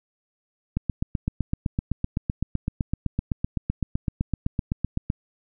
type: click train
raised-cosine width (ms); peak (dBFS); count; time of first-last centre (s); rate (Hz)
5; -11; 35; 0.77-5.101; 7.85
effects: none